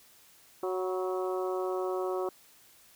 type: harmonic tone with a mistuned harmonic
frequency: 185 Hz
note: F#3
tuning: in tune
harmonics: 2 / 3 / 4 / 5 / 6 / 7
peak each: -31 / -37 / -39 / -44 / -41 / -44 dBFS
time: 0.63-2.29 s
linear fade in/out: 2 ms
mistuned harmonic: 5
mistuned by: +50 cents
effects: white hiss -59 dBFS RMS until 2.95 s